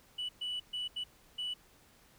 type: tone bursts at uneven times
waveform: sine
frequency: 2960 Hz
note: F#7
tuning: in tune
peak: -33 dBFS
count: 5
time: 0.18-0.29 / 0.41-0.6 / 0.73-0.88 / 0.96-1.04 / 1.38-1.54 s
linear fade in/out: 10 ms
effects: tanh soft clip ceiling -32 dBFS + pink hiss -63 dBFS RMS until 2.18 s